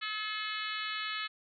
harmonic tone, 429.4 Hz, A4, 42 cents flat, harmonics 3 / 4 / 5 / 6 / 7 / 8 / 9 / 10, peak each -40 / -41 / -42 / -43 / -43 / -44 / -45 / -45 dBFS, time 0.01-1.28 s, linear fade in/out 20 ms, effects none

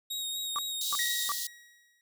sawtooth tone with vibrato, 3761 Hz, A#7, 15 cents sharp, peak -30 dBFS, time 0.1-1.29 s, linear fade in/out 10 ms, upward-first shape sine, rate 4.1 Hz, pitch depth 21 cents each way
triangle tone bursts, 1160 Hz, D6, 22 cents flat, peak -27 dBFS, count 3, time 0.56-1.318 s, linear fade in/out 0 ms, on 26 ms, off 340 ms
pink high-pass noise, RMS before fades -35 dBFS, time 0.81-1.47 s, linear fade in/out 2 ms, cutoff 3600 Hz, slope 48 dB/octave
sawtooth tone with exponential decay, 1904 Hz, A#6, 36 cents sharp, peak -25 dBFS, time 0.99-2.01 s, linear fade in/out 1 ms, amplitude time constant 220 ms
effects none

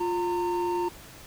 triangle tone pair together, 351.5 / 916.4 Hz, F4 / A#5, +11 / -30 cents, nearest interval octave + perfect fourth, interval 1659 cents, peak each -25 / -27 dBFS, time 0-0.89 s, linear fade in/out 10 ms, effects pink hiss -47 dBFS RMS until 1.26 s

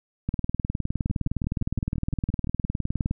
two click trains, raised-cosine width 5 ms, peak -18 / -13 dBFS, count 10 / 56, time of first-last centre 1.1-2.644 / 0.29-3.111 s, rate 5.83 / 19.5 Hz, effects none

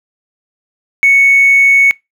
sine tone with hard clipping, 2217 Hz, C#7, in tune, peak -5 dBFS, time 1.03-1.91 s, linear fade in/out 0 ms, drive 1 dB, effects noise-tail reverb RT60 0.2 s tail -24 dB re dry

